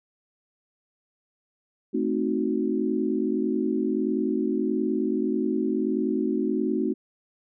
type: chord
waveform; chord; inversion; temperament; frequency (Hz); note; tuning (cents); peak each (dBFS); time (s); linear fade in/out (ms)
sine; A diminished seventh; none; equal; 220 / 261.6 / 311.1 / 370; A3 / C4 / Eb4 / Gb4; 0 / 0 / 0 / 0; -28; 1.93-6.94; 20
effects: none